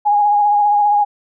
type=tone with vibrato; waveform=sine; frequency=826 Hz; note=G#5; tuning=10 cents flat; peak=-10 dBFS; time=0.05-1.05 s; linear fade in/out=20 ms; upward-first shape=sine; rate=15 Hz; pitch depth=26 cents each way; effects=none